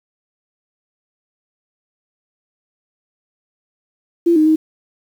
sine tone with pitch steps, 340.2 / 309.8 / 314.4 Hz, F4 / D#4 / D#4, -45 / -7 / +18 cents, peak -9 dBFS, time 4.26-4.56 s, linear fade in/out 10 ms, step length 100 ms, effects 7-bit

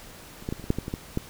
clicks, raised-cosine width 3 ms, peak -30 / -16 / -16 / -28 / -26 / -8 / -15 / -19 / -16 / -12 dBFS, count 10, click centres 0.425 / 0.489 / 0.525 / 0.597 / 0.641 / 0.704 / 0.786 / 0.881 / 0.939 / 1.174 s, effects pink hiss -46 dBFS RMS until 1.29 s

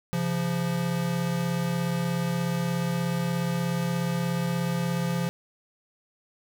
square tone pair together, 136.13 / 172.9 Hz, C#3 / F3, -31 / -17 cents, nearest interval major third, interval 414 cents, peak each -31 / -27 dBFS, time 0.13-5.29 s, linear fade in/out 0 ms, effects none

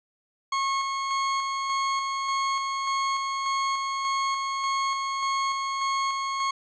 40% pulse tone with tremolo, 1090 Hz, C#6, 29 cents flat, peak -23 dBFS, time 0.52-6.51 s, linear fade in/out 5 ms, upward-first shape square, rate 1.7 Hz, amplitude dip 30%, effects resampled to 16000 Hz + 10-bit

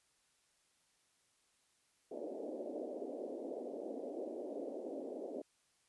white band-pass noise, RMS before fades -44 dBFS, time 2.11-5.42 s, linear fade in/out 5 ms, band 250 to 620 Hz, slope 48 dB/octave, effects white hiss -75 dBFS RMS until 5.88 s + resampled to 24000 Hz

